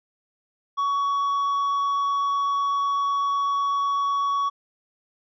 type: tone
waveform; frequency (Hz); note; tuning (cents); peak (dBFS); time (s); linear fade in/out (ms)
triangle; 1123; C#6; +22; -19; 0.77-4.5; 20
effects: resampled to 16000 Hz